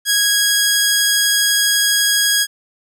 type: tone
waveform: 10% pulse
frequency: 1652 Hz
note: G#6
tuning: 10 cents flat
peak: -4 dBFS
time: 0.05-2.47 s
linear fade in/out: 50 ms
effects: none